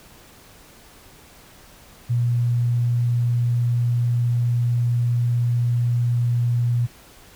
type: tone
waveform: sine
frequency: 120.1 Hz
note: B2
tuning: 48 cents flat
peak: -17 dBFS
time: 2.09-6.87 s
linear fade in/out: 20 ms
effects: pink hiss -48 dBFS RMS until 7.35 s